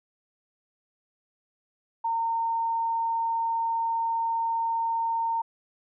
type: tone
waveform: sine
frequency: 915 Hz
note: A#5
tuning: 32 cents flat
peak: -24 dBFS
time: 2.04-5.42 s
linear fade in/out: 10 ms
effects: none